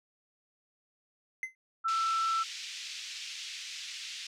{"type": "tone with exponential decay", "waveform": "triangle", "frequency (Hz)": 2059, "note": "C7", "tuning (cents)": -28, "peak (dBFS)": -27, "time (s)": [1.43, 1.55], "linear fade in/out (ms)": 1, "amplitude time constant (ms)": 24}
{"type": "tone", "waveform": "sine", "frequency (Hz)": 1333, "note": "E6", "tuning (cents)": 19, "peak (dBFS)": -27, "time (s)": [1.84, 2.44], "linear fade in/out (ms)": 20}
{"type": "band-pass noise", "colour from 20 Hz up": "pink", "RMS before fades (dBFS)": -42, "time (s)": [1.88, 4.27], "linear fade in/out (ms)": 5, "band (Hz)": [2400, 6300], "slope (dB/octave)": 24}
{"effects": []}